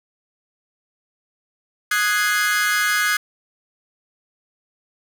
40% pulse chord, Ab dominant seventh, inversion second, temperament equal, 1244.5 / 1480 / 1661.2 / 2093 Hz, Eb6 / Gb6 / Ab6 / C7, 0 / 0 / 0 / 0 cents, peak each -24 / -22 / -20 / -24 dBFS, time 1.91-3.17 s, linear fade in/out 5 ms, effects none

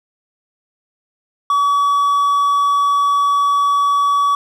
triangle tone, 1138 Hz, C#6, 45 cents sharp, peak -10 dBFS, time 1.5-4.35 s, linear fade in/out 2 ms, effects none

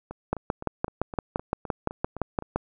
two click trains, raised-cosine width 1 ms, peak -10 / -22 dBFS, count 14 / 10, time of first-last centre 0.33-2.56 / 0.11-2.424 s, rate 5.83 / 3.89 Hz, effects none

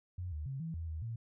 sine tone with pitch steps, 89.8 / 75.9 / 134.9 / 163.3 / 82.3 / 79.2 / 114.4 Hz, F2 / D#2 / C#3 / E3 / E2 / D#2 / A#2, +49 / -42 / -47 / -16 / -2 / +31 / -32 cents, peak -37 dBFS, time 0.18-1.16 s, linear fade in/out 5 ms, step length 140 ms, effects none

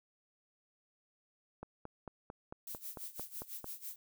click train, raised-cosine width 1 ms, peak -30 dBFS, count 10, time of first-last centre 1.63-3.643 s, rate 4.47 Hz
violet noise with tremolo, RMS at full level -43 dBFS, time 2.67-3.96 s, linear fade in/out 2 ms, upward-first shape sine, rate 6 Hz, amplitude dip 85%
effects none

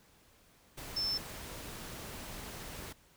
sine tone in noise, 5300 Hz, E8, 9 cents sharp, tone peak -31 dBFS, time 0.96-1.18 s, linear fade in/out 10 ms, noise pink, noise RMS -45 dBFS, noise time 0.77-2.93 s, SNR +11 dB, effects pink hiss -64 dBFS RMS until 3.16 s

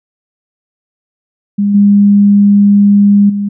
sine tone with level steps, 202.7 Hz, G#3, 42 cents flat, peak -8 / -3 / -12 dBFS, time 1.58-3.49 s, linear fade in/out 10 ms, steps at 1.74 / 3.29 s, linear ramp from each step 10 ms, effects none

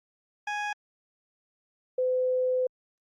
20% pulse / sine tone pair in turn, 830.6 / 508.6 Hz, G#5 / C5, 0 / -49 cents, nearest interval minor sixth, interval 849 cents, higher first, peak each -24 / -23 dBFS, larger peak second, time 0.47-0.73 / 1.98-2.67 s, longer second, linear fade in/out 5 ms, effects low-pass 4000 Hz 12 dB/octave + Opus 48 kbps

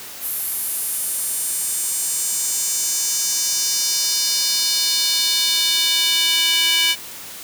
square tone with high-pass filter sweep, 329.6 Hz, E4, in tune, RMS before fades -20 dBFS, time 0.2-6.96 s, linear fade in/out 50 ms, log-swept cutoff 12000 to 2800 Hz, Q 2.5, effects white hiss -35 dBFS RMS until 7.43 s + high-pass 80 Hz 12 dB/octave

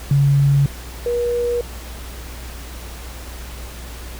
sine tone pair in turn, 140.3 / 480 Hz, C#3 / B4, +21 / -49 cents, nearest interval octave + major sixth, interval 2130 cents, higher second, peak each -11 / -17 dBFS, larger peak first, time 0.11-0.66 / 1.06-1.61 s, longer neither, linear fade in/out 2 ms, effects added 60 Hz sine -32 dBFS peak until 4.19 s + pink hiss -37 dBFS RMS until 4.19 s

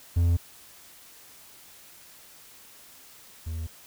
triangle tone pair in turn, 85.5 / 81.19 Hz, F2 / E2, -36 / -26 cents, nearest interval minor second, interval 90 cents, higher first, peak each -17 / -28 dBFS, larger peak first, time 0.16-0.37 / 3.46-3.67 s, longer neither, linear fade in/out 10 ms, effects white hiss -51 dBFS RMS until 3.86 s

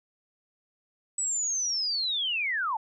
sine linear sweep, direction down, 7990 to 821 Hz, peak -26 dBFS, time 1.18-2.77 s, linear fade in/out 5 ms, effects none

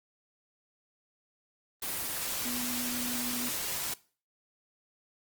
sine tone in noise, 245.1 Hz, B3, 13 cents flat, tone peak -36 dBFS, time 2.45-3.49 s, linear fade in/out 5 ms, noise white, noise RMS -34 dBFS, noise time 1.82-3.94 s, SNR -5 dB, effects noise-tail reverb RT60 0.4 s tail -21 dB re dry + Opus 24 kbps

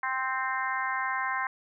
harmonic tone, 261.6 Hz, C4, in tune, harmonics 3 / 4 / 5 / 6 / 7 / 8, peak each -36 / -31 / -40 / -34 / -35 / -38 dBFS, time 0.03-1.47 s, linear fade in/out 2 ms, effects none

